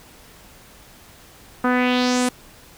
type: tone with low-pass filter sweep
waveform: sawtooth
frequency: 249.4 Hz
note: B3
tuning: 17 cents sharp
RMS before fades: -19 dBFS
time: 1.64-2.29 s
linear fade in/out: 5 ms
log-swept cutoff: 1300 to 10000 Hz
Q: 2.8
effects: pink hiss -47 dBFS RMS until 2.77 s